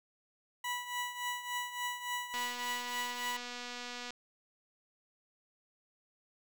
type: tone with tremolo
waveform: 20% pulse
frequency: 980 Hz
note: B5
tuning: 14 cents flat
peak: -28 dBFS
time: 0.64-3.37 s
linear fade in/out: 5 ms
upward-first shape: triangle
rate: 3.5 Hz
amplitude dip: 75%
type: click train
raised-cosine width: 0.2 ms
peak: -26 dBFS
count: 432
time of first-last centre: 2.34-4.106 s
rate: 244 Hz
effects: none